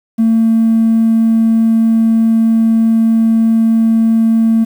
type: tone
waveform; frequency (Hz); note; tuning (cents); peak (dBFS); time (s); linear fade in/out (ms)
triangle; 225.4; A3; +42; -4; 0.18-4.65; 20
effects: tanh soft clip ceiling -4 dBFS + 7-bit